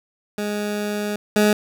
20% pulse tone pair in turn, 207.7 / 209.9 Hz, G#3 / G#3, 0 / +19 cents, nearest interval unison, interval 19 cents, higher second, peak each -18 / -9 dBFS, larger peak second, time 0.38-1.16 / 1.36-1.53 s, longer first, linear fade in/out 2 ms, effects none

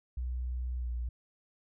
sine tone with pitch glide, 62 to 59.85 Hz, B1 to A#1, +7 to +46 cents, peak -32 dBFS, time 0.17-1.09 s, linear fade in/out 5 ms, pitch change -61 cents, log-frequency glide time 0.78-0.89 s, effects none

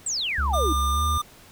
sine exponential sweep, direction down, 8270 to 282.9 Hz, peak -24 dBFS, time 0.06-0.73 s, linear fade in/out 5 ms
triangle tone with pitch glide, 69.8 to 77.45 Hz, C#2 to D#2, +13 to -7 cents, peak -21 dBFS, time 0.38-1.18 s, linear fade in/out 5 ms, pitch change +180 cents, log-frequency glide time 0.91-1.02 s
square tone, 1200 Hz, D6, 37 cents sharp, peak -24 dBFS, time 0.53-1.22 s, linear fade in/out 10 ms
effects pink hiss -50 dBFS RMS until 1.51 s

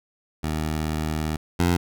15% pulse tone pair in turn, 77.78 / 87.31 Hz, D#2 / F2, 0 / 0 cents, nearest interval major second, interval 200 cents, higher second, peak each -18 / -12 dBFS, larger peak second, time 0.43-1.37 / 1.59-1.77 s, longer first, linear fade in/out 10 ms, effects none

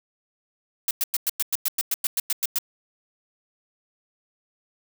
blue noise bursts, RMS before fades -23 dBFS, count 14, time 0.88-2.586 s, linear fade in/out 2 ms, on 29 ms, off 100 ms, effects none

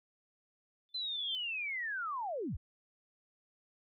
sine tone with exponential growth, 3520 Hz, A7, in tune, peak -35 dBFS, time 0.89-1.35 s, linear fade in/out 0 ms, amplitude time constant 100 ms
sine linear sweep, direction down, 4100 to 35.71 Hz, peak -35 dBFS, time 0.94-2.57 s, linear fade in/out 10 ms
effects none

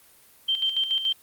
sine tone with tremolo, 3136 Hz, G7, in tune, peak -20 dBFS, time 0.48-1.13 s, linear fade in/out 10 ms, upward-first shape square, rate 7 Hz, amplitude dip 60%, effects white hiss -55 dBFS RMS until 1.22 s + Opus 32 kbps

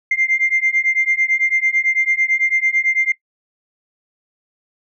sine beating tone pair, 2093 / 2102 Hz, C7 / C7, 0 / +7 cents, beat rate 9 Hz, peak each -17 dBFS, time 0.11-3.12 s, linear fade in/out 5 ms, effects noise-tail reverb RT60 0.1 s tail -19 dB re dry + tanh soft clip ceiling -7 dBFS

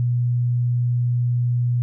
sine tone, 121.6 Hz, B2, 26 cents flat, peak -17 dBFS, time 0-1.82 s, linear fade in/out 0 ms, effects none

